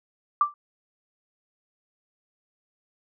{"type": "tone with exponential decay", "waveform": "sine", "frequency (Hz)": 1174.7, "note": "D6", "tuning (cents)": 0, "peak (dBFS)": -13, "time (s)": [0.41, 0.54], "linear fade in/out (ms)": 2, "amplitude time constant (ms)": 28, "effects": []}